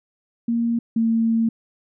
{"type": "tone pair in turn", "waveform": "sine", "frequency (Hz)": [233.1, 227], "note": ["A#3", "A#3"], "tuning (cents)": [0, -46], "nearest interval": "unison", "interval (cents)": 46, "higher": "first", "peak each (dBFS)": [-18, -16], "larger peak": "second", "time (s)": [[0.48, 0.79], [0.96, 1.49]], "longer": "second", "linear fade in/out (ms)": 5, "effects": []}